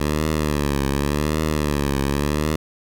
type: tone with vibrato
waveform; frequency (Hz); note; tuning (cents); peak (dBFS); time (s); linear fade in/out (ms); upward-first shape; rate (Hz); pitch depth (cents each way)
10% pulse; 73.3; D2; -3; -11; 0-2.56; 5; triangle; 0.88; 120
effects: none